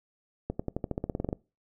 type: accelerating click train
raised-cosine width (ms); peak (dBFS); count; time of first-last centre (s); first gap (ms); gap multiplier
2; -17; 14; 0.5-1.329; 95; 0.93
effects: noise-tail reverb RT60 0.3 s tail -23 dB re dry